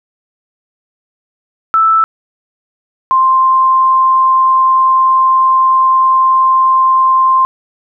sine tone pair in turn, 1318.5 / 1048.4 Hz, E6 / C6, 0 / +3 cents, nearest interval major third, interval 397 cents, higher first, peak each -6 dBFS, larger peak neither, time 1.74-2.04 / 3.11-7.45 s, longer second, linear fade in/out 0 ms, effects none

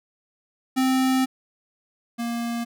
square tone pair in turn, 260.9 / 234.8 Hz, C4 / A#3, -5 / +13 cents, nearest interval major second, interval 182 cents, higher first, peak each -19 / -26 dBFS, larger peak first, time 0.76-1.26 / 2.18-2.65 s, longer first, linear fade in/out 20 ms, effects none

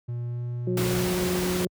triangle tone with pitch glide, 120 to 120.97 Hz, B2 to B2, -49 to -35 cents, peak -26 dBFS, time 0.08-1.05 s, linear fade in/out 10 ms, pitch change +14 cents, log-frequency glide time 0.27-0.42 s
harmonic tone, 181.1 Hz, F#3, 37 cents flat, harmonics 1 / 2 / 3, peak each -28 / -27 / -40 dBFS, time 0.67-1.67 s, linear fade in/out 2 ms
pink noise, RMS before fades -30 dBFS, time 0.77-1.65 s, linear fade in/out 2 ms
effects high-pass 60 Hz 12 dB/octave

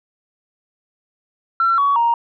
sine tone with pitch steps, 1354 / 1125.5 / 935.6 Hz, E6 / C#6 / A#5, +46 / +26 / +6 cents, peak -12 dBFS, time 1.6-2.14 s, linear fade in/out 2 ms, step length 180 ms, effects tanh soft clip ceiling -8 dBFS

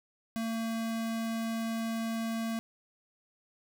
square tone, 226.4 Hz, A3, 50 cents sharp, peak -32 dBFS, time 0.36-2.59 s, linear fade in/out 0 ms, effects none

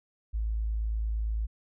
sine tone, 54.4 Hz, A1, 19 cents flat, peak -27 dBFS, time 0.33-1.47 s, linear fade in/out 20 ms, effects none

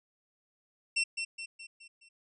sawtooth tone with echo, 2706 Hz, E7, 45 cents sharp, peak -23 dBFS, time 0.96-1.04 s, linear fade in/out 10 ms, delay 210 ms, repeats 5, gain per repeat -6 dB, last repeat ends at 2.09 s, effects resampled to 22050 Hz

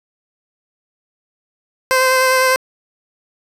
15% pulse tone with vibrato, 518 Hz, C5, 17 cents flat, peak -5 dBFS, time 1.91-2.56 s, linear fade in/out 0 ms, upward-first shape sine, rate 9.9 Hz, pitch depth 14 cents each way, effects resampled to 32000 Hz + 7-bit

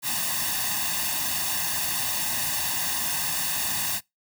white noise with comb filter, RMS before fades -27 dBFS, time 0.02-4.01 s, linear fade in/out 50 ms, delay 1.1 ms, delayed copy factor +0.8, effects noise-tail reverb RT60 0.2 s tail -25 dB re dry + high-pass 80 Hz 12 dB/octave

